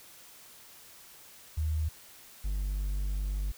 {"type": "tone pair in turn", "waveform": ["sine", "triangle"], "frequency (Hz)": [78, 49.14], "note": ["D#2", "G1"], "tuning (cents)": [5, 5], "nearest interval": "minor sixth", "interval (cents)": 800, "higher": "first", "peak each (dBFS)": -27, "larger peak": "neither", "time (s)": [[1.57, 1.89], [2.44, 3.52]], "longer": "second", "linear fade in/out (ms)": 10, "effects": ["white hiss -53 dBFS RMS until 3.57 s"]}